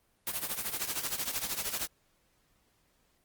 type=noise with tremolo; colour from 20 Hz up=white; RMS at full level=-31 dBFS; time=0.27-1.87 s; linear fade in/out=0 ms; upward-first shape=triangle; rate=13 Hz; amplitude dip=85%; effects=pink hiss -71 dBFS RMS until 3.24 s + Opus 32 kbps